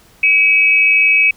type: tone pair together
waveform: sine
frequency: 2288 / 2567 Hz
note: D7 / E7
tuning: -46 / -47 cents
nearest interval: major second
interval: 199 cents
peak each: -12 / -10 dBFS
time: 0.23-1.31 s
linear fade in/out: 5 ms
effects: pink hiss -48 dBFS RMS until 1.36 s